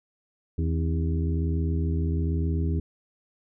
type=harmonic tone with a mistuned harmonic; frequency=81.1 Hz; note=E2; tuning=28 cents flat; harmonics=1 / 2 / 3 / 4 / 5; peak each=-24 / -30 / -34 / -36 / -38 dBFS; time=0.58-2.8 s; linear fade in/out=5 ms; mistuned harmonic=3; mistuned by=+99 cents; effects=none